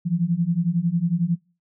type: beating tone pair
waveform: sine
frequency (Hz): 164.81 / 175.81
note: E3 / F3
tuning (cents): 0 / +12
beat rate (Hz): 11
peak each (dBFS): -23 / -21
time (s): 0.05-1.36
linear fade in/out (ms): 20
effects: noise-tail reverb RT60 0.4 s tail -26 dB re dry